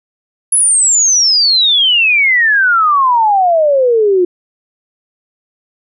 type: exponential sweep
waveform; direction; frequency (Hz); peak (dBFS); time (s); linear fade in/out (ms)
sine; down; 10610 to 349.2; -7; 0.52-4.25; 5
effects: none